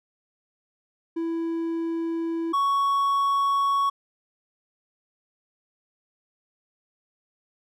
triangle tone pair in turn, 331.1 / 1113.7 Hz, E4 / C#6, +8 / +8 cents, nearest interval octave + major sixth, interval 2100 cents, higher second, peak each -23 / -18 dBFS, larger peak second, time 1.16-2.53 / 2.53-3.9 s, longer neither, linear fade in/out 10 ms, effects none

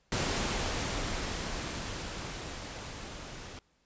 pink noise with level ramp, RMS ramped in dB -30 to -45 dBFS, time 0.12-3.59 s, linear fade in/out 2 ms, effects pink hiss -71 dBFS RMS until 3.85 s + resampled to 16000 Hz

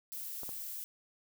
violet noise, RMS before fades -42 dBFS, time 0.12-0.84 s, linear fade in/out 0 ms
clicks, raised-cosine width 1 ms, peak -32 dBFS, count 2, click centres 0.433 / 0.492 s
effects none

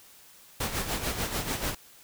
pink noise with tremolo, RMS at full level -29 dBFS, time 0.6-1.75 s, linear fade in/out 5 ms, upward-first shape sine, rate 6.8 Hz, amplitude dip 60%, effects white hiss -54 dBFS RMS until 2.03 s

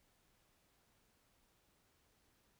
silence, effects pink hiss -75 dBFS RMS until 2.59 s

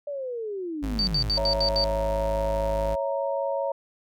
sine linear sweep, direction down, 589 to 94.8 Hz, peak -29 dBFS, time 0.07-1.3 s, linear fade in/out 5 ms
45% pulse tone, 52.3 Hz, G#1, 13 cents sharp, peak -28 dBFS, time 0.82-2.96 s, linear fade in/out 20 ms
sine tone bursts, 4600 Hz, D8, 37 cents flat, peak -22 dBFS, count 6, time 0.99-1.841 s, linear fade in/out 0 ms, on 81 ms, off 73 ms
sine chord, A# diminished, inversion first, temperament equal, 554.4 / 659.3 / 932.3 Hz, C#5 / E5 / A#5, 0 / 0 / 0 cents, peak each -26 / -31 / -32 dBFS, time 1.37-3.72 s, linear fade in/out 5 ms
effects none

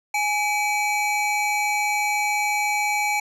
square tone pair together, 834 / 2296 Hz, G#5 / D7, +7 / -40 cents, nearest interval octave + tritone, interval 1753 cents, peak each -24 / -24 dBFS, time 0.14-3.2 s, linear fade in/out 5 ms, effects low-pass 11000 Hz 12 dB/octave

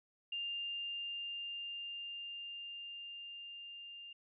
sine tone with level ramp, 2800 Hz, F7, 4 cents sharp, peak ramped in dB -37 to -48 dBFS, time 0.32-4.13 s, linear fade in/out 5 ms, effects none

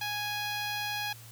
10% pulse tone with notch filter, 830 Hz, G#5, 1 cent flat, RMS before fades -34 dBFS, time 0.01-1.13 s, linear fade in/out 5 ms, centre 8800 Hz, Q 0.94, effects added 114 Hz sine -49 dBFS peak until 1.31 s + white hiss -52 dBFS RMS until 1.31 s

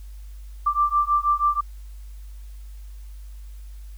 sine beating tone pair, 1174.7 / 1180.9 Hz, D6 / D6, 0 / +9 cents, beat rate 6.2 Hz, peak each -21 dBFS, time 0.66-1.61 s, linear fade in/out 10 ms, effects added 50 Hz sine -36 dBFS peak until 3.97 s + white hiss -58 dBFS RMS until 3.97 s

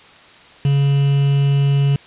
triangle tone with quantisation, 140 Hz, C#3, 18 cents sharp, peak -10 dBFS, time 0.65-1.96 s, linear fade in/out 2 ms, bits 5, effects white hiss -44 dBFS RMS until 2.06 s + resampled to 8000 Hz

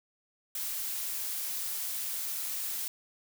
blue noise, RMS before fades -35 dBFS, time 0.55-2.88 s, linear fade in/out 2 ms, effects none

